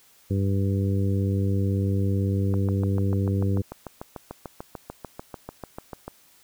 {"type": "harmonic tone", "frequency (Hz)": 98, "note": "G2", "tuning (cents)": 0, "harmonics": [1, 2, 3, 4, 5], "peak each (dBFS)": [-22, -28, -32, -34, -36], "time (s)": [0.3, 3.62], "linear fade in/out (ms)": 10}
{"type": "click train", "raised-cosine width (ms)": 1, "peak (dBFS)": -20, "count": 25, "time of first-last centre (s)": [2.54, 6.08], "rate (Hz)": 6.78}
{"effects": ["white hiss -57 dBFS RMS until 6.43 s"]}